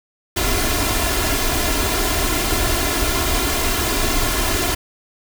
pink noise with comb filter, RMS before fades -19 dBFS, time 0.36-4.75 s, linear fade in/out 10 ms, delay 2.9 ms, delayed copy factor +0.7, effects none

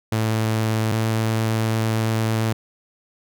sawtooth tone pair in turn, 110.3 / 111.39 Hz, A2 / A2, +5 / +22 cents, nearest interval unison, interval 17 cents, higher second, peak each -15 dBFS, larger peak neither, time 0.12-0.92 / 0.92-2.53 s, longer second, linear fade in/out 5 ms, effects none

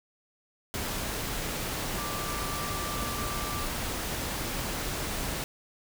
sine tone in noise, 1174.7 Hz, D6, in tune, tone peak -37 dBFS, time 1.98-3.65 s, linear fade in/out 0 ms, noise pink, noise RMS -33 dBFS, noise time 0.74-5.44 s, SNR -7 dB, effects none

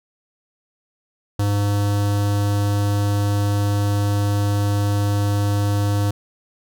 square tone with notch filter, 101.9 Hz, G#2, 32 cents flat, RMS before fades -19 dBFS, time 1.39-6.11 s, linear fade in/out 5 ms, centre 2200 Hz, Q 1.7, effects none

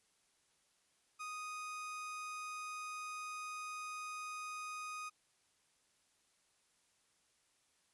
30% pulse tone, 1244 Hz, D#6, 1 cent flat, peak -40 dBFS, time 1.19-5.1 s, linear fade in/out 20 ms, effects white hiss -75 dBFS RMS until 7.93 s + resampled to 24000 Hz

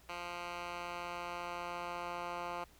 10% pulse tone with band-pass filter sweep, 174.61 Hz, F3, in tune, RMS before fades -42 dBFS, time 0.09-2.64 s, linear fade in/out 2 ms, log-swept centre 1900 to 1200 Hz, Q 0.96, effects added 60 Hz sine -62 dBFS peak until 2.79 s + pink hiss -64 dBFS RMS until 2.79 s

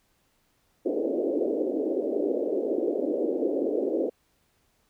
pink band-pass noise, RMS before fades -27 dBFS, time 0.85-4.1 s, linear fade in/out 10 ms, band 280 to 560 Hz, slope 48 dB/octave, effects pink hiss -69 dBFS RMS until 4.89 s

